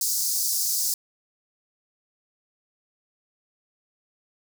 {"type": "high-pass noise", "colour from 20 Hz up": "pink", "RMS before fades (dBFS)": -25, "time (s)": [0.01, 0.94], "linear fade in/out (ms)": 2, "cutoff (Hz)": 4800, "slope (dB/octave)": 48, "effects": []}